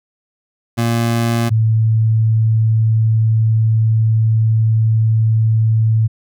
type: tone pair in turn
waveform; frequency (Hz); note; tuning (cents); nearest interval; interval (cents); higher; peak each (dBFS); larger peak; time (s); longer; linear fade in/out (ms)
25% pulse / sine; 116.54 / 111.04; A#2 / A2; 0 / +16; minor second; 84; first; -10; neither; 0.77-1.5 / 1.5-6.08; second; 20
effects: none